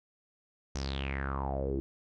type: tone with low-pass filter sweep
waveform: sawtooth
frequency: 68 Hz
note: C#2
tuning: 33 cents flat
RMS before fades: -34 dBFS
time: 0.75-1.8 s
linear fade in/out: 0 ms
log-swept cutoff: 6200 to 330 Hz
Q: 7
effects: none